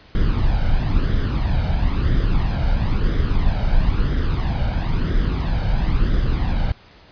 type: noise with flanger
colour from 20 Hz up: brown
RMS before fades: -18 dBFS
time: 0.15-6.72 s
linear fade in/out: 2 ms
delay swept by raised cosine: 0.57 to 1.35 ms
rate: 1 Hz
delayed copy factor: +0.6
effects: pink hiss -48 dBFS RMS until 7.11 s + resampled to 11025 Hz